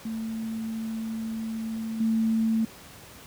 sine tone with level steps, 223.3 Hz, A3, 26 cents sharp, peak -29 / -21 dBFS, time 0.05-2.65 s, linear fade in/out 5 ms, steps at 2 s, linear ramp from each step 5 ms, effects pink hiss -47 dBFS RMS until 3.26 s + high-pass 60 Hz 12 dB/octave

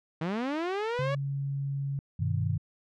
sawtooth linear sweep, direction up, 152.4 to 571 Hz, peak -25 dBFS, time 0.21-1.15 s, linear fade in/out 5 ms
sine tone, 139 Hz, C#3, 5 cents sharp, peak -29 dBFS, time 0.99-1.99 s, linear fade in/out 0 ms
sine chord, G augmented, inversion none, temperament equal, 98 / 123.47 / 155.56 Hz, G2 / B2 / D#3, 0 / 0 / 0 cents, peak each -29 / -31 / -31 dBFS, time 2.19-2.58 s, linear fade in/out 10 ms
effects low-pass 3000 Hz 12 dB/octave

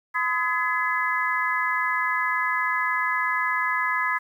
harmonic tone with a mistuned harmonic, 338.2 Hz, E4, 44 cents sharp, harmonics 3 / 4 / 5 / 6, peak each -27 / -28 / -26 / -28 dBFS, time 0.14-4.19 s, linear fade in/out 20 ms, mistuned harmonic 4, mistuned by -120 cents, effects 9-bit

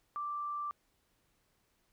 sine tone, 1174.7 Hz, D6, in tune, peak -35 dBFS, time 0.16-0.71 s, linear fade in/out 0 ms, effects pink hiss -75 dBFS RMS until 1.92 s

